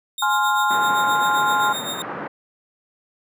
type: tone with tremolo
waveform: sawtooth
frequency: 3687 Hz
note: A#7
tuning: 20 cents flat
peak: -22 dBFS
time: 0.18-2.02 s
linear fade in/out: 2 ms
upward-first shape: sine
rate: 7.7 Hz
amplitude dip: 65%
type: chord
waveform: sine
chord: F minor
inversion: first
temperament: just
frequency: 838.1 / 1047.7 / 1396.9 Hz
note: Ab5 / C6 / F6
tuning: +16 / +2 / 0 cents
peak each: -21 dBFS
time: 0.22-1.73 s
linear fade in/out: 5 ms
type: band-pass noise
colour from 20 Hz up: white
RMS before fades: -31 dBFS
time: 0.7-2.28 s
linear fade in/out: 10 ms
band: 140 to 1500 Hz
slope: 24 dB/octave
effects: none